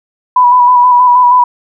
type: tone with vibrato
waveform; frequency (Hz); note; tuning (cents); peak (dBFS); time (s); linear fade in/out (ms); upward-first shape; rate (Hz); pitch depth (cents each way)
sine; 986; B5; -3; -3; 0.36-1.44; 5; square; 6.3; 24
effects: none